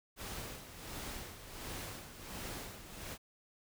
pink noise with tremolo, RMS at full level -43 dBFS, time 0.16-3.18 s, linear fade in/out 50 ms, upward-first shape sine, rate 1.4 Hz, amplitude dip 65%, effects none

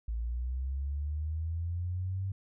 sine linear sweep, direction up, 55 to 97.5 Hz, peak -31 dBFS, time 0.08-2.32 s, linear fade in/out 5 ms, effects none

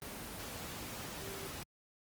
sine tone in noise, 392 Hz, G4, in tune, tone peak -47 dBFS, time 1.21-1.47 s, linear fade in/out 0 ms, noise pink, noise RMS -44 dBFS, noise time 0.02-1.63 s, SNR -6 dB, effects high-pass 60 Hz 12 dB/octave + Opus 24 kbps

